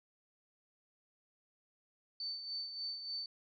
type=tone with tremolo; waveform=sine; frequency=4538 Hz; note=C#8; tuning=40 cents sharp; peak=-37 dBFS; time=2.2-3.26 s; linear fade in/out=2 ms; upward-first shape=sine; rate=3.4 Hz; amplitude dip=55%; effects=none